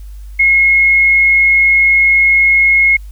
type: tone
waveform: sine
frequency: 2164 Hz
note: C#7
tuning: 42 cents flat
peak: -6 dBFS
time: 0.39-2.97 s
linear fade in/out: 10 ms
effects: added 50 Hz sine -27 dBFS peak until 3.11 s + white hiss -51 dBFS RMS until 3.11 s